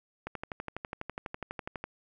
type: click train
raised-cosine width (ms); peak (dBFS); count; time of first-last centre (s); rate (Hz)
0.5; -21; 20; 0.27-1.84; 12.1
effects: none